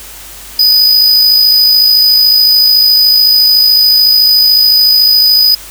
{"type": "tone with amplitude modulation", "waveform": "square", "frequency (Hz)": 4978, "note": "D#8", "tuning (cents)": 0, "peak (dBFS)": -3, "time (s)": [0.59, 5.55], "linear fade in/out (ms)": 5, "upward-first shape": "sine", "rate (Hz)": 53.8, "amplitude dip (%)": 35, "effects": ["added 50 Hz sine -37 dBFS peak until 5.7 s", "white hiss -30 dBFS RMS until 5.7 s"]}